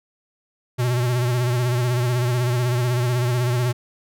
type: tone with vibrato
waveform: square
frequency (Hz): 123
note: B2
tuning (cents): -7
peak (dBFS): -19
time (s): 0.78-3.73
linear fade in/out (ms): 20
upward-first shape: sine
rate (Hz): 16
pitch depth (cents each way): 55
effects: none